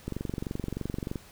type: click train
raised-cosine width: 3 ms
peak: -19 dBFS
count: 26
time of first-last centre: 0.08-1.158 s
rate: 23.2 Hz
effects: pink hiss -53 dBFS RMS until 1.31 s